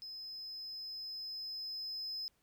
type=tone with level ramp; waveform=triangle; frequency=5100 Hz; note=D#8; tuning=42 cents sharp; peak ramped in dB=-43 to -37 dBFS; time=0.02-2.28 s; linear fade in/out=0 ms; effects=pink hiss -75 dBFS RMS until 2.42 s